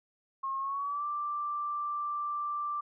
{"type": "tone with pitch glide", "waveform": "sine", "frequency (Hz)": [1079, 1176.7], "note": ["C#6", "D6"], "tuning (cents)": [-47, 3], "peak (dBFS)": -31, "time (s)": [0.43, 2.81], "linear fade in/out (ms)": 10, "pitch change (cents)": 150, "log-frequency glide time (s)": [0.59, 1.05], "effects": []}